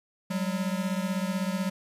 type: beating tone pair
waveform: square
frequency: 184.4 / 200.4 Hz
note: F#3 / G3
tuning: -6 / +38 cents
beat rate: 16 Hz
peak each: -30 / -32 dBFS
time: 0.3-1.7 s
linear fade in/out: 10 ms
effects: resampled to 32000 Hz + 10-bit